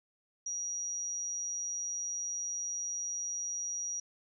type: tone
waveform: sine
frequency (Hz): 5760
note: F#8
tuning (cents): -47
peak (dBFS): -34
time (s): 0.46-4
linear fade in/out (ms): 5
effects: none